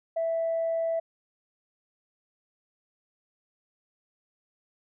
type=tone; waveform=sine; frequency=659.3 Hz; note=E5; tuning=in tune; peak=-24 dBFS; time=0.16-1 s; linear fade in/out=10 ms; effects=tanh soft clip ceiling -21 dBFS